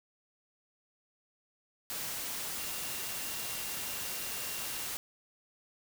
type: tone in noise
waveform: sine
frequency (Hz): 2772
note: F7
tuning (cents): -14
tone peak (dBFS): -49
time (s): 2.58-4.86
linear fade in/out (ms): 0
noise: white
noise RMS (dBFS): -38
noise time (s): 1.9-4.97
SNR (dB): -14
effects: none